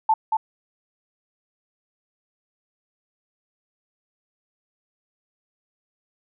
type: tone with echo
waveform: sine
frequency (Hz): 880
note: A5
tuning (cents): 0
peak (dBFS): -14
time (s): 0.09-0.14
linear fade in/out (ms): 5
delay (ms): 230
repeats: 1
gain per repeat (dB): -4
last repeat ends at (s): 0.37
effects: none